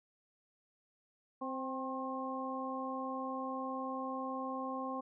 harmonic tone with a mistuned harmonic, 261.6 Hz, C4, in tune, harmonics 1 / 2 / 3 / 4, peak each -41 / -43 / -44 / -41 dBFS, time 1.41-5.01 s, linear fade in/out 10 ms, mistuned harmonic 4, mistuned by +38 cents, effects none

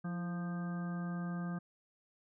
harmonic tone with a mistuned harmonic, 174.61 Hz, F3, in tune, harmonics 1 / 2 / 3 / 4 / 5 / 6 / 7 / 9, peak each -36 / -51 / -55 / -52 / -59 / -61 / -51 / -52 dBFS, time 0.04-1.59 s, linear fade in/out 10 ms, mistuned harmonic 2, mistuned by -68 cents, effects none

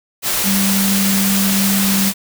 sine tone in noise, 196 Hz, G3, in tune, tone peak -15 dBFS, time 0.43-2.13 s, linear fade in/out 50 ms, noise white, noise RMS -18 dBFS, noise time 0.22-2.14 s, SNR 0 dB, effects none

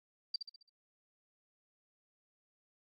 sine tone with echo, 4689 Hz, D8, 4 cents flat, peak -31 dBFS, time 0.34-0.36 s, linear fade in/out 5 ms, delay 67 ms, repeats 5, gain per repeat -7 dB, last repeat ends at 0.695 s, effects AAC 32 kbps

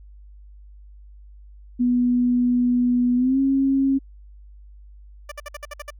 sine tone with pitch glide, 245.6 to 270.9 Hz, B3 to C#4, -9 to -40 cents, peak -16 dBFS, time 1.79-3.99 s, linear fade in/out 20 ms, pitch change +169 cents, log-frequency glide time 3.16-3.39 s
15% pulse tone bursts, 587.3 Hz, D5, in tune, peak -25 dBFS, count 8, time 5.29-5.905 s, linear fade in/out 5 ms, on 27 ms, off 57 ms
effects added 50 Hz sine -42 dBFS peak until 5.99 s

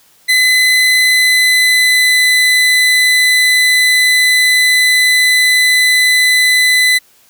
30% pulse tone with pitch glide, 2018 to 2006 Hz, B6 to B6, +37 to +26 cents, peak -5 dBFS, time 0.28-6.99 s, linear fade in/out 20 ms, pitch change -11 cents, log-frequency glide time 0.97-2.18 s, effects white hiss -49 dBFS RMS until 7.29 s

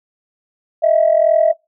sine tone pair together, 626 / 668.2 Hz, D#5 / E5, +10 / +23 cents, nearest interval minor second, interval 113 cents, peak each -12 dBFS, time 0.82-1.53 s, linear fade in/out 20 ms, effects noise-tail reverb RT60 0.2 s tail -23 dB re dry + tanh soft clip ceiling -3 dBFS

